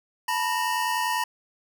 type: tone cluster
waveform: square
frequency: 887 / 977 / 1844 Hz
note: A5 / B5 / A#6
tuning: +14 / -19 / -19 cents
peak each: -30 / -27 / -31 dBFS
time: 0.28-1.24 s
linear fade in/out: 5 ms
effects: none